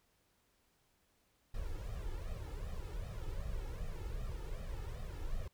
brown noise with flanger, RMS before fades -41 dBFS, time 1.54-5.48 s, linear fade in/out 5 ms, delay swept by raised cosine 1.6 to 2.34 ms, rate 2.6 Hz, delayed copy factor +0.85, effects pink hiss -75 dBFS RMS until 5.53 s

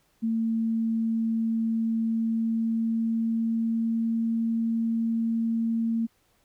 sine tone with pitch glide, 225.7 to 227.9 Hz, A3 to A#3, +44 to -39 cents, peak -23 dBFS, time 0.22-6.07 s, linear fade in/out 20 ms, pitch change +17 cents, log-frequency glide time 2.01-4.34 s, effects pink hiss -67 dBFS RMS until 6.44 s

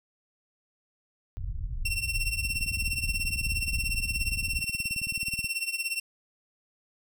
pink low-pass noise, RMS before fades -33 dBFS, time 1.37-4.62 s, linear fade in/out 0 ms, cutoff 100 Hz, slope 24 dB/octave
sawtooth tone with tremolo, 2715 Hz, F7, 50 cents flat, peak -22 dBFS, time 1.85-6 s, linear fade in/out 5 ms, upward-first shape triangle, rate 17 Hz, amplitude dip 90%
click train, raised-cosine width 5 ms, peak -29 dBFS, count 57, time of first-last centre 2.45-5.445 s, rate 18.7 Hz
effects none

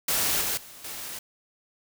white noise with level steps, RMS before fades -25 / -28 / -46 / -37 dBFS, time 0.08-1.19 s, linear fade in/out 5 ms, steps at 0.41 / 0.57 / 0.84 s, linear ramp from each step 5 ms, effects none

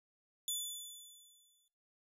15% pulse tone with exponential decay, 3478 Hz, A7, 21 cents flat, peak -27 dBFS, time 0.48-1.68 s, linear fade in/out 1 ms, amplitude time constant 260 ms, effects noise-tail reverb RT60 0.6 s tail -22 dB re dry + resampled to 32000 Hz

